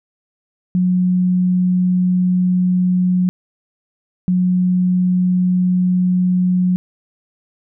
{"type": "tone bursts at uneven times", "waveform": "sine", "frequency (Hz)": 181.6, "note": "F#3", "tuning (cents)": -32, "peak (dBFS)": -12, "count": 2, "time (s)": [[0.75, 3.29], [4.28, 6.76]], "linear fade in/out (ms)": 0, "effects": []}